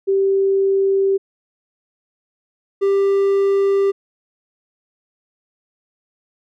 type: tone pair in turn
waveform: sine / triangle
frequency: 390 / 394.8 Hz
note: G4 / G4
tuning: -9 / +12 cents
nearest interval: unison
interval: 21 cents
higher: second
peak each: -13 / -11 dBFS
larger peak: second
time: 0.07-1.18 / 2.81-3.92 s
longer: neither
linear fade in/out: 20 ms
effects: none